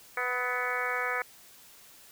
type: harmonic tone with a mistuned harmonic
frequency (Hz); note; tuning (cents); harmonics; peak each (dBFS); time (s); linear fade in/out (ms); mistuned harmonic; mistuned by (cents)
247.9; B3; +7; 2 / 3 / 4 / 5 / 6 / 7 / 8 / 9; -37 / -39 / -39 / -35 / -36 / -35 / -38 / -36; 0.17-1.22; 2; 5; +31
effects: white hiss -54 dBFS RMS until 2.11 s